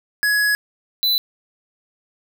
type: tone pair in turn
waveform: square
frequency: 1680 / 3996 Hz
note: G#6 / B7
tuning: +19 / +20 cents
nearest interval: octave + minor third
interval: 1501 cents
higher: second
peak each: -16 dBFS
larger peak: neither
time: 0.23-0.55 / 1.03-1.18 s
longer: first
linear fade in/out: 0 ms
effects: none